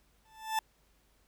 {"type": "tone with exponential growth", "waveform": "40% pulse", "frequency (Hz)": 880, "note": "A5", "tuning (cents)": 0, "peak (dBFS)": -25, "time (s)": [0.25, 0.59], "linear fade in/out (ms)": 2, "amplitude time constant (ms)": 72, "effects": ["added 50 Hz sine -70 dBFS peak until 1.27 s", "pink hiss -70 dBFS RMS until 1.27 s"]}